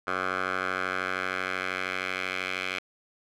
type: tone with band-pass filter sweep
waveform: 10% pulse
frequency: 92.9 Hz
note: F#2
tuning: 7 cents sharp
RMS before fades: -31 dBFS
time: 0.07-2.79 s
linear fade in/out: 5 ms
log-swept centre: 1300 to 2400 Hz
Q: 2.1
effects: none